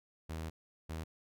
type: tone bursts at uneven times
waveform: sawtooth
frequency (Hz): 80.2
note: E2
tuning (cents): -47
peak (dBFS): -35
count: 2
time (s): 0.29-0.5 / 0.89-1.04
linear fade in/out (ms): 10
effects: none